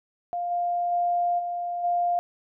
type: tone with level steps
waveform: sine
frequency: 701 Hz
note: F5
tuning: 6 cents sharp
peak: -26 / -23 / -21 / -27 / -21 dBFS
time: 0.33-2.19 s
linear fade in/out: 0 ms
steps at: 0.5 / 0.91 / 1.38 / 1.83 s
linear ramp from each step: 20 ms
effects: none